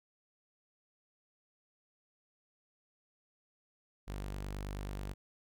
sawtooth tone, 49.31 Hz, G1, 11 cents sharp, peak -35 dBFS, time 4.07-5.14 s, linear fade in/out 20 ms, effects none

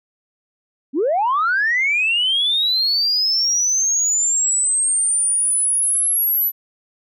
sine linear sweep, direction up, 240.8 to 11990 Hz, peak -14 dBFS, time 0.93-6.52 s, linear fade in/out 50 ms, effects tanh soft clip ceiling -11 dBFS

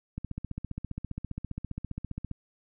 click train, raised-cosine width 5 ms, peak -22 dBFS, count 33, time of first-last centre 0.18-2.313 s, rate 15 Hz, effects none

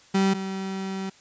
35% pulse tone pair in turn, 193.5 / 192.05 Hz, G3 / G3, -22 / -35 cents, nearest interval unison, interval 13 cents, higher first, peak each -17 / -27 dBFS, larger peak first, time 0.14-0.34 / 0.34-1.1 s, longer second, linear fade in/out 10 ms, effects white hiss -54 dBFS RMS until 1.2 s + resampled to 16000 Hz

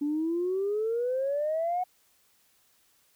sine exponential sweep, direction up, 285.9 to 740 Hz, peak -25 dBFS, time 0.01-1.84 s, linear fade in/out 10 ms, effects tanh soft clip ceiling -21 dBFS + white hiss -66 dBFS RMS until 3.15 s

